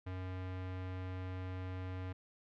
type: tone with low-pass filter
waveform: square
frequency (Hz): 92.5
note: F#2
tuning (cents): 0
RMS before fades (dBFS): -42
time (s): 0.06-2.13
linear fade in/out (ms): 10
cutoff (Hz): 2500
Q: 1
effects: none